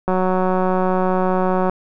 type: click train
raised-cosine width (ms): 1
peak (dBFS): -6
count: 300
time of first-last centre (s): 0.08-1.696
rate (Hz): 185
effects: none